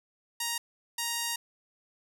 5% pulse tone bursts at uneven times, 937 Hz, A#5, 9 cents sharp, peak -18 dBFS, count 2, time 0.4-0.58 / 0.98-1.36 s, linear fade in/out 5 ms, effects none

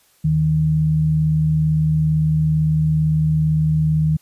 sine tone pair together, 77.78 / 155.56 Hz, D#2 / D#3, 0 / 0 cents, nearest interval octave, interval 1200 cents, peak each -25 / -14 dBFS, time 0.24-4.17 s, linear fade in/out 10 ms, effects white hiss -57 dBFS RMS until 4.21 s + resampled to 32000 Hz

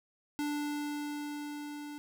square tone with level ramp, 293.7 Hz, D4, in tune, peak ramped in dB -32 to -42 dBFS, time 0.39-1.98 s, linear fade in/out 0 ms, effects none

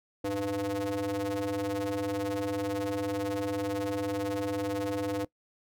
square ring-modulated tone, 98 Hz, G2, in tune, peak -27 dBFS, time 0.24-5.25 s, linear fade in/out 5 ms, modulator 401 Hz, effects noise-tail reverb RT60 0.1 s tail -20 dB re dry

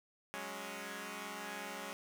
5% pulse chord, F# suspended second, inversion none, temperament equal, 185 / 207.7 / 277.2 Hz, F#3 / G#3 / C#4, 0 / 0 / 0 cents, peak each -37 / -34 / -36 dBFS, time 0.34-1.93 s, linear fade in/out 0 ms, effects none

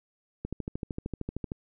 click train, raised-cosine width 3 ms, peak -20 dBFS, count 15, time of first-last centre 0.45-1.519 s, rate 13.1 Hz, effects none

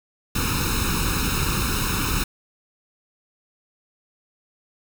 pink noise with comb filter, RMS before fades -23 dBFS, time 0.35-2.24 s, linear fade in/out 5 ms, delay 0.76 ms, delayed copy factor +1, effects none

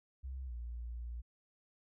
sine tone with pitch glide, 65.41 to 58.95 Hz, C2 to A#1, 0 to +20 cents, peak -40 dBFS, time 0.23-1.22 s, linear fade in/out 20 ms, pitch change -180 cents, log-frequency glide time 0.46-0.52 s, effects none

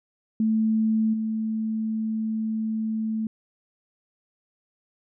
sine tone with level steps, 220 Hz, A3, in tune, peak -19 / -24 dBFS, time 0.4-3.27 s, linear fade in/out 2 ms, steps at 1.13 s, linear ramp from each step 10 ms, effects none

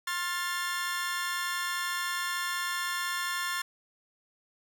sawtooth chord, F major, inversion second, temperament equal with one note detuned, 1066 / 1396.9 / 1760 Hz, C6 / F6 / A6, +32 / 0 / 0 cents, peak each -31 / -33 / -30 dBFS, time 0.07-3.62 s, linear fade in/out 5 ms, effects none

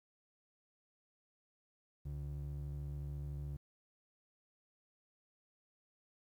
triangle ring-modulated tone, 105.4 Hz, G#2, 26 cents sharp, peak -35 dBFS, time 2.05-3.57 s, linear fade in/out 10 ms, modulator 36.9 Hz, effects 12-bit

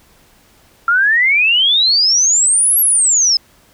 sine exponential two-way sweep, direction up then down, 1361 to 11680 to 5070 Hz, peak -9 dBFS, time 0.88-3.37 s, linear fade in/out 2 ms, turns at 2.8 s, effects pink hiss -50 dBFS RMS until 3.73 s

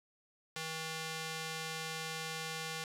square tone with band-pass filter, 160 Hz, D#3, 49 cents sharp, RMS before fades -41 dBFS, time 0.56-2.84 s, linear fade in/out 2 ms, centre 4200 Hz, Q 0.52, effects 11-bit

